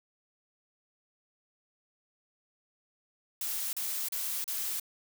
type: noise bursts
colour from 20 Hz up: blue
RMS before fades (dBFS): -34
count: 4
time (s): 3.41-4.798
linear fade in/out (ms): 2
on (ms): 320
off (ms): 36
effects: none